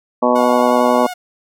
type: harmonic tone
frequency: 123.47 Hz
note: B2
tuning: in tune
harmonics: 2 / 3 / 4 / 5 / 6 / 7 / 8 / 9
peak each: -17 / -23 / -18 / -16 / -26 / -19 / -22 / -20 dBFS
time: 0.22-1.07 s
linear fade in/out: 10 ms
type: tone with vibrato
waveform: sawtooth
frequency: 721 Hz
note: F#5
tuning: 45 cents flat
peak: -21 dBFS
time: 0.35-1.14 s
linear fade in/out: 10 ms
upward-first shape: sine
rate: 11 Hz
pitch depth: 28 cents each way
effects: none